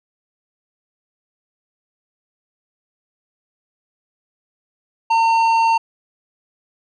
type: tone with tanh clipping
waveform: sine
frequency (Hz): 909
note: A#5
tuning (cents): -44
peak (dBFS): -14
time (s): 5.1-5.78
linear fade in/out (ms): 10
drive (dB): 10
effects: none